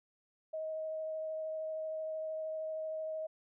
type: tone with vibrato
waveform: sine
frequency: 631 Hz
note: D#5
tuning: 24 cents sharp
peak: -36 dBFS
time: 0.53-3.27 s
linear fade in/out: 10 ms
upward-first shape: triangle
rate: 13 Hz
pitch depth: 11 cents each way
effects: none